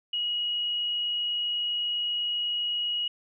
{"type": "tone with frequency modulation", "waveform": "sine", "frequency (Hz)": 2900, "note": "F#7", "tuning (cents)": -35, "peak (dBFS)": -26, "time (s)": [0.13, 3.08], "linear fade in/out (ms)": 5, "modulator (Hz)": 27.8, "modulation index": 0.43, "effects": []}